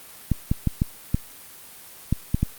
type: clicks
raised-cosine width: 5 ms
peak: -7 dBFS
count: 8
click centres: 0.317 / 0.515 / 0.673 / 0.819 / 1.145 / 2.126 / 2.345 / 2.43 s
effects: white hiss -44 dBFS RMS until 2.58 s + Opus 32 kbps